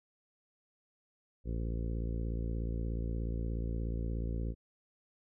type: harmonic tone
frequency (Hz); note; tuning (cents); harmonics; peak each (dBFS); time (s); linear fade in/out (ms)
56.8; A#1; -44; 1 / 2 / 3 / 4 / 5 / 6 / 7 / 8 / 9; -34 / -40 / -44 / -46 / -48 / -50 / -51 / -52 / -53; 1.44-4.55; 50
effects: none